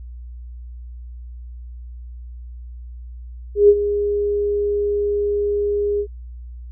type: tone with ADSR envelope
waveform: sine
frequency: 410.2 Hz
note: G#4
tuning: 21 cents flat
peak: -5 dBFS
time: 3.55-6.07 s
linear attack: 140 ms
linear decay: 52 ms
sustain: -12 dB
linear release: 71 ms
effects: added 60 Hz sine -32 dBFS peak until 6.71 s